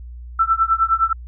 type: tone with tremolo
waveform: sine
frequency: 1333 Hz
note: E6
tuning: 19 cents sharp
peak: -10 dBFS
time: 0.39-1.13 s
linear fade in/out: 5 ms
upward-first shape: triangle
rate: 9.7 Hz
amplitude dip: 100%
effects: added 60 Hz sine -32 dBFS peak until 1.27 s